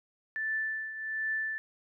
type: tone with tremolo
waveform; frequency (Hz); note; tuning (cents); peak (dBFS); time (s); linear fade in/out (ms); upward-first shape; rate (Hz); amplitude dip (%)
sine; 1760; A6; 0; -28; 0.36-1.58; 0; triangle; 1.3; 70
effects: none